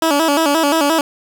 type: tone with vibrato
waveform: 15% pulse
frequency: 304.8 Hz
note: D#4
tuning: 36 cents flat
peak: -6 dBFS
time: 0.02-1.01 s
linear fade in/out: 2 ms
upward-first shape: square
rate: 5.7 Hz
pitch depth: 110 cents each way
effects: none